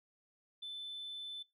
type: tone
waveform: sine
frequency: 3520 Hz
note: A7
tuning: in tune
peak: -40 dBFS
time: 0.62-1.43 s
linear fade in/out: 10 ms
effects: noise-tail reverb RT60 0.2 s tail -21 dB re dry + tanh soft clip ceiling -39 dBFS